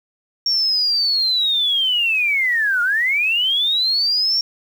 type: linear two-way sweep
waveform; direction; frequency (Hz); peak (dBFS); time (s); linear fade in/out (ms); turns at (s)
sine; down then up; 5550 to 1397 to 5550; -15; 0.46-4.41; 2; 2.82
effects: 7-bit